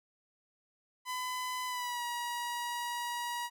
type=tone with pitch glide; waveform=sawtooth; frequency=1007 to 958.2 Hz; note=B5 to A#5; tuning=+33 to +47 cents; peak=-31 dBFS; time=1.05-3.5 s; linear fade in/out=50 ms; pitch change=-86 cents; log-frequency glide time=1.66-2.03 s; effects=none